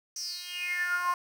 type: tone with high-pass filter sweep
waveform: 10% pulse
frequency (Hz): 355.8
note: F4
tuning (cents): +32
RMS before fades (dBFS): -32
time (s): 0.16-1.14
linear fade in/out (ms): 2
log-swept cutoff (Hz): 6000 to 970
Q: 9.4
effects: none